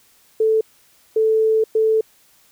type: tone bursts at uneven times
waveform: sine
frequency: 440 Hz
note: A4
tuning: in tune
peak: -13 dBFS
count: 3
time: 0.4-0.61 / 1.16-1.64 / 1.75-2.01 s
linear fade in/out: 5 ms
effects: white hiss -55 dBFS RMS until 2.51 s